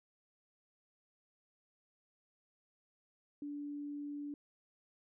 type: tone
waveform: sine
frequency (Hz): 290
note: D4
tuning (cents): -22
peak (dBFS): -40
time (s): 3.42-4.34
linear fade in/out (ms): 2
effects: none